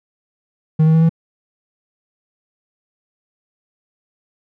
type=tone with pitch steps; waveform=triangle; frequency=156.9 / 159.27 / 161.68 / 164.13 Hz; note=D#3 / D#3 / E3 / E3; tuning=+15 / +41 / -33 / -7 cents; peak=-7 dBFS; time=0.79-1.094 s; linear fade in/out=10 ms; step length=76 ms; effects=none